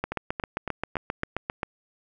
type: two click trains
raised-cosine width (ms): 0.5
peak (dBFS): -12 / -15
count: 13 / 5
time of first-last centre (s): 0.04-1.632 / 0.12-1.234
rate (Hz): 7.54 / 3.59
effects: none